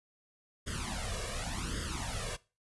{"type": "noise with flanger", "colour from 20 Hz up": "pink", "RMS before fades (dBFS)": -37, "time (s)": [0.66, 2.37], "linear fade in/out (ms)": 20, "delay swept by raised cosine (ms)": [0.6, 1.8], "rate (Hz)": 0.89, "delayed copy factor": 0.9, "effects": ["noise-tail reverb RT60 0.3 s tail -20 dB re dry", "resampled to 24000 Hz"]}